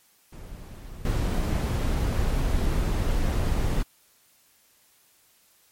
brown noise with level steps, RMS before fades -40 / -24 dBFS, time 0.32-3.83 s, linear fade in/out 10 ms, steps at 1.05 s, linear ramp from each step 2 ms, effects white hiss -61 dBFS RMS until 5.71 s + MP3 64 kbps

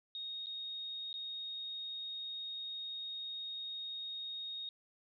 sine tone with dropouts, 3729 Hz, A#7, in tune, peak -40 dBFS, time 0.15-4.69 s, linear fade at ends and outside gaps 1 ms, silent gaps 0.46-0.468 / 1.129-1.14 s, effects none

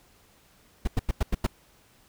brown noise bursts, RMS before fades -23 dBFS, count 6, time 0.85-1.466 s, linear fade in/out 5 ms, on 26 ms, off 92 ms, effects pink hiss -60 dBFS RMS until 2.08 s

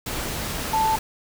sine tone in noise, 880 Hz, A5, in tune, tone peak -18 dBFS, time 0.73-0.96 s, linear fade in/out 5 ms, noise pink, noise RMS -29 dBFS, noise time 0.06-0.99 s, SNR +8 dB, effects none

